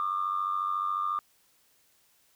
sine tone with amplitude modulation, 1200 Hz, D6, 37 cents sharp, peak -23 dBFS, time 0-1.19 s, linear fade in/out 0 ms, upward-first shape sine, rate 94.1 Hz, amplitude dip 75%, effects tanh soft clip ceiling -20 dBFS + white hiss -66 dBFS RMS until 2.35 s

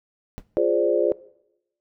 brown noise with exponential decay, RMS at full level -33 dBFS, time 0.38-0.46 s, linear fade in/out 0 ms, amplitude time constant 16 ms
sine chord, D half-diminished seventh, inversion first, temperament equal, 349.2 / 415.3 / 523.3 / 587.3 Hz, F4 / Ab4 / C5 / D5, 0 / 0 / 0 / 0 cents, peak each -23 dBFS, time 0.57-1.12 s, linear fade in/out 0 ms
effects noise-tail reverb RT60 0.8 s tail -20 dB re dry

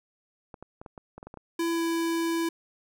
clicks, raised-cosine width 1 ms, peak -28 dBFS, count 10, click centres 0.542 / 0.626 / 0.815 / 0.862 / 0.978 / 1.18 / 1.229 / 1.27 / 1.341 / 1.373 s
square tone with pitch glide, 334.8 to 332.3 Hz, E4 to E4, +27 to +14 cents, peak -26 dBFS, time 1.59-2.49 s, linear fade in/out 5 ms, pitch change -13 cents, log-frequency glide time 1.71-1.82 s
effects none

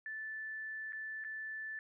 sine tone with dropouts, 1754 Hz, A6, 6 cents flat, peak -40 dBFS, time 0.06-1.79 s, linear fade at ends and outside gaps 1 ms, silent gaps 0.923-0.931 / 1.24-1.247 s, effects none

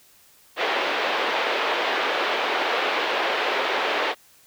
pink band-pass noise, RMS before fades -24 dBFS, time 0.56-4.15 s, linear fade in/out 50 ms, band 410 to 3500 Hz, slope 24 dB/octave, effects white hiss -55 dBFS RMS until 4.46 s

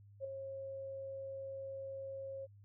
sine tone with ADSR envelope, 541 Hz, C#5, 42 cents flat, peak -36 dBFS, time 0.2-2.47 s, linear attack 45 ms, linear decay 7 ms, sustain -6 dB, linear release 30 ms, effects added 101 Hz sine -57 dBFS peak until 2.64 s

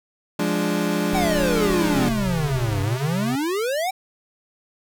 30% pulse chord, D diminished, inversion first, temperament equal, 174.61 / 207.7 / 293.7 Hz, F3 / Ab3 / D4, 0 / 0 / 0 cents, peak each -22 dBFS, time 0.39-2.09 s, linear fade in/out 5 ms
brown noise, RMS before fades -32 dBFS, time 1.13-2.82 s, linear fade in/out 0 ms
square exponential two-way sweep, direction down then up, 784 to 94.2 to 784 Hz, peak -22 dBFS, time 1.14-3.91 s, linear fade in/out 10 ms, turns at 2.81 s
square tone with pitch glide, 130 to 133.19 Hz, C3 to C3, -11 to +31 cents, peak -27 dBFS, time 1.94-3.36 s, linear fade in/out 10 ms, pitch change +42 cents, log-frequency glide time 2.16-2.63 s
effects none

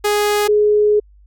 sawtooth / sine tone pair in turn, 415.3 / 419.4 Hz, G#4 / G#4, 0 / +17 cents, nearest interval unison, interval 17 cents, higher second, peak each -10 dBFS, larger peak neither, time 0.04-0.48 / 0.48-1 s, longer second, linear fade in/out 10 ms, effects added 50 Hz sine -44 dBFS peak until 1.26 s

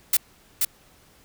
blue noise with echo, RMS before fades -18 dBFS, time 0.13-0.17 s, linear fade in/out 5 ms, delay 480 ms, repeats 1, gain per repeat -3 dB, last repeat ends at 0.65 s, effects pink hiss -56 dBFS RMS until 1.24 s

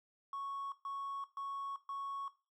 triangle tone bursts, 1107 Hz, C#6, 3 cents flat, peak -36 dBFS, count 4, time 0.33-2.28 s, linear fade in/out 2 ms, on 390 ms, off 130 ms, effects noise-tail reverb RT60 0.3 s tail -18 dB re dry + tanh soft clip ceiling -35 dBFS

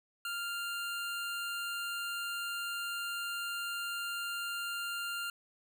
25% pulse tone, 1396 Hz, F6, 1 cent flat, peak -32 dBFS, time 0.25-5.3 s, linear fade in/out 2 ms, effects none

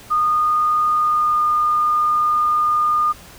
sine tone with pitch glide, 1227 to 1217.1 Hz, D#6 to D#6, -25 to -39 cents, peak -14 dBFS, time 0.1-3.13 s, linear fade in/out 20 ms, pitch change -14 cents, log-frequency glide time 0.92-1.44 s, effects pink hiss -42 dBFS RMS until 3.38 s

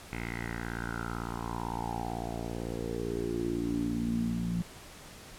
10% pulse tone with low-pass filter sweep, 57.9 Hz, A#1, 11 cents flat, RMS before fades -34 dBFS, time 0.13-4.62 s, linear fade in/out 0 ms, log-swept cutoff 2300 to 180 Hz, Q 6.4, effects pink hiss -49 dBFS RMS until 5.38 s + low-pass 12000 Hz 12 dB/octave

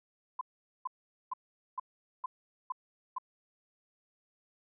sine tone bursts, 1020 Hz, C6, 44 cents flat, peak -32 dBFS, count 7, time 0.39-3.184 s, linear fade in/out 5 ms, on 22 ms, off 440 ms, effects none

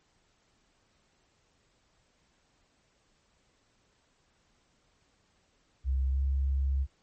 sine tone with pitch glide, 66.1 to 67.84 Hz, C2 to C#2, +18 to -37 cents, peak -25 dBFS, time 5.84-6.87 s, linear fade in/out 50 ms, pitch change +45 cents, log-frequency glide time 6.1-6.19 s, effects pink hiss -70 dBFS RMS until 7.02 s + MP3 32 kbps

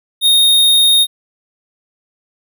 square tone, 3706 Hz, A#7, 11 cents flat, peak -8 dBFS, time 0.21-1.07 s, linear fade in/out 50 ms, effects none

